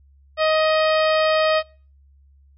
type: harmonic tone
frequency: 627 Hz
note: D#5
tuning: 13 cents sharp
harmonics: 1 / 2 / 3 / 4 / 5 / 6 / 7 / 8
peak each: -17 / -23 / -27 / -29 / -31 / -33 / -34 / -35 dBFS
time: 0.37-1.63 s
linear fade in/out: 50 ms
effects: noise-tail reverb RT60 0.4 s tail -25 dB re dry + added 69 Hz sine -50 dBFS peak until 2.57 s